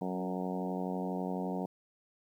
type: harmonic tone with a mistuned harmonic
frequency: 92 Hz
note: F#2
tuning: 9 cents flat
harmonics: 2 / 3 / 4 / 5 / 6 / 7 / 8 / 9 / 10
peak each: -36 / -40 / -43 / -42 / -45 / -45 / -43 / -48 / -47 dBFS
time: 0.01-1.66 s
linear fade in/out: 5 ms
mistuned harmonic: 3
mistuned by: -15 cents
effects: 11-bit